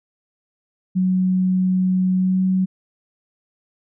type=tone with pitch glide; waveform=sine; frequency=185.2 to 187.14 Hz; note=F#3 to F#3; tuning=+2 to +20 cents; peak=-15 dBFS; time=0.95-2.66 s; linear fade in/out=20 ms; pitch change=+18 cents; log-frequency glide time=2.16-2.42 s; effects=none